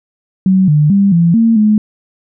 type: tone with pitch steps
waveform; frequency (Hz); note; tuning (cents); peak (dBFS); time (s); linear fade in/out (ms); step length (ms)
sine; 188.8 / 149.6 / 198.5 / 169.2 / 227.6 / 212.8; F#3 / D3 / G3 / E3 / A#3 / G#3; +35 / +32 / +22 / +45 / -41 / +42; -6; 0.46-1.78; 2; 220
effects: none